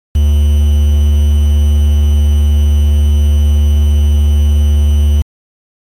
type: tone with quantisation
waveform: triangle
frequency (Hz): 73.42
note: D2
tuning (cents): 0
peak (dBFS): -4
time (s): 0.15-5.22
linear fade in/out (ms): 5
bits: 5
effects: AAC 48 kbps